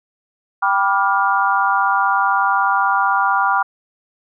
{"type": "chord", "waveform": "sine", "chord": "G dominant seventh", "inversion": "none", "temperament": "just", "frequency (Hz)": [784, 980, 1176, 1411.2], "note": ["G5", "B5", "D6", "F6"], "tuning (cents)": [0, -14, 2, 18], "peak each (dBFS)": -19, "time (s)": [0.62, 3.63], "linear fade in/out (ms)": 10, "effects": []}